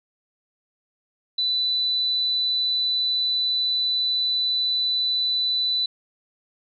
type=tone; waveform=sine; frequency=3986 Hz; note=B7; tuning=15 cents sharp; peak=-20 dBFS; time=1.38-5.86 s; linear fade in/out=5 ms; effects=none